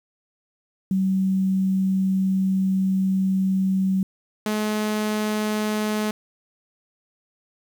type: tone pair in turn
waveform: sine / sawtooth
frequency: 190.4 / 213.1 Hz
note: F#3 / G#3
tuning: +50 / +45 cents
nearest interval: major second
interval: 195 cents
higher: second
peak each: -18 dBFS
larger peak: neither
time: 0.91-4.03 / 4.46-6.11 s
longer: first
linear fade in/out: 2 ms
effects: 8-bit